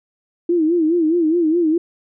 sine tone with vibrato, 329.6 Hz, E4, in tune, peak -13 dBFS, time 0.49-1.78 s, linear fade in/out 5 ms, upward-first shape sine, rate 4.8 Hz, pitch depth 120 cents each way, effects none

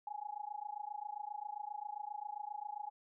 sine tone with amplitude modulation, 833 Hz, G#5, 5 cents sharp, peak -37 dBFS, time 0.07-2.9 s, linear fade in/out 2 ms, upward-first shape sine, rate 27.5 Hz, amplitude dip 95%, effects none

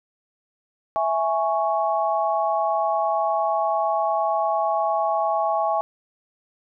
sine chord, C# minor, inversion first, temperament equal, 659.3 / 830.6 / 1108.7 Hz, E5 / G#5 / C#6, 0 / 0 / 0 cents, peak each -23 / -23 / -26 dBFS, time 0.96-5.81 s, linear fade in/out 0 ms, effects none

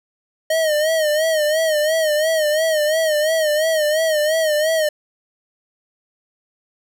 square tone with vibrato, 622.3 Hz, D#5, in tune, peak -16 dBFS, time 0.5-4.89 s, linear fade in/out 5 ms, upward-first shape sine, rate 2.9 Hz, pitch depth 79 cents each way, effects none

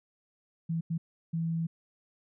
sine tone bursts at uneven times, 164.81 Hz, E3, in tune, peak -28 dBFS, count 3, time 0.69-0.81 / 0.9-0.98 / 1.33-1.67 s, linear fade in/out 10 ms, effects none

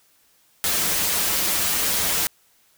white noise with comb filter, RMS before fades -22 dBFS, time 0.64-2.27 s, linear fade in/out 0 ms, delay 7.9 ms, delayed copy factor -0.85, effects white hiss -60 dBFS RMS until 2.77 s

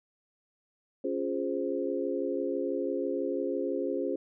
sine chord, Db major seventh, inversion none, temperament equal, 277.2 / 349.2 / 415.3 / 523.3 Hz, Db4 / F4 / Ab4 / C5, 0 / 0 / 0 / 0 cents, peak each -34 dBFS, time 1.04-4.16 s, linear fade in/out 5 ms, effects none

